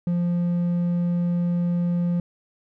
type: tone with hard clipping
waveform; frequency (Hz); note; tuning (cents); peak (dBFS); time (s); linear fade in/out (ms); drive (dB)
sine; 174.3; F3; -3; -21; 0.07-2.2; 2; 3
effects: none